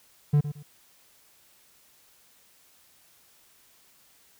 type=tone with echo; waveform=triangle; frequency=146.83 Hz; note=D3; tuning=in tune; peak=-15 dBFS; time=0.33-0.41 s; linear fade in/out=10 ms; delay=110 ms; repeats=2; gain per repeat=-12 dB; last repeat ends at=0.63 s; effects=white hiss -60 dBFS RMS until 4.39 s